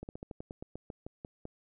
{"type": "slowing click train", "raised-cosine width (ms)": 2, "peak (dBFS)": -28, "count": 13, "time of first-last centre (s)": [0.03, 1.454], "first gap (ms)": 59, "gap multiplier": 1.12, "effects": []}